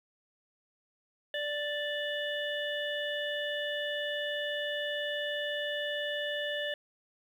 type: harmonic tone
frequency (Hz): 587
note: D5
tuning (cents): -1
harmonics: 1 / 3 / 5 / 6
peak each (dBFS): -35 / -36 / -39 / -41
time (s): 1.34-6.74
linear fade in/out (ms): 2
effects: 10-bit